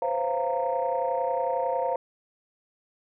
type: tone cluster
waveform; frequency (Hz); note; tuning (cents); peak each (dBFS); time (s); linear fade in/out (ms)
sine; 507 / 538 / 693 / 924; B4 / C5 / F5 / A#5; +45 / +48 / -14 / -16; -29; 0.02-1.96; 2
effects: tanh soft clip ceiling -16 dBFS